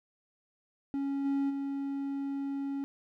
triangle tone with level steps, 277.2 Hz, C#4, in tune, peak -28 / -25 / -30 dBFS, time 0.94-2.84 s, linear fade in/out 0 ms, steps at 1.24 / 1.49 s, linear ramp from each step 20 ms, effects none

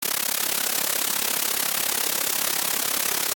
white noise with amplitude modulation, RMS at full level -20 dBFS, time 0.02-3.34 s, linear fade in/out 10 ms, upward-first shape sine, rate 34.3 Hz, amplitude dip 95%, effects high-pass 200 Hz 12 dB/octave + AAC 64 kbps

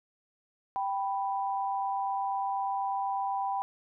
sine tone pair together, 784 / 987.8 Hz, G5 / B5, 0 / 0 cents, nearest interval major third, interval 400 cents, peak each -30 / -33 dBFS, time 0.76-3.62 s, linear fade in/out 0 ms, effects none

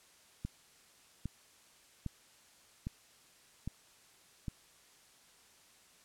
click train, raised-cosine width 5 ms, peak -25 dBFS, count 6, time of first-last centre 0.45-4.482 s, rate 1.24 Hz, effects white hiss -63 dBFS RMS until 6.04 s + low-pass 10000 Hz 12 dB/octave

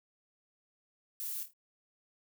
violet noise with echo, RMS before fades -39 dBFS, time 1.2-1.43 s, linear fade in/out 0 ms, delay 26 ms, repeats 4, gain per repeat -8 dB, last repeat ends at 1.534 s, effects none

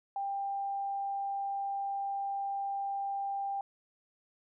sine tone, 793 Hz, G5, 20 cents sharp, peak -32 dBFS, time 0.16-3.61 s, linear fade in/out 2 ms, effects none

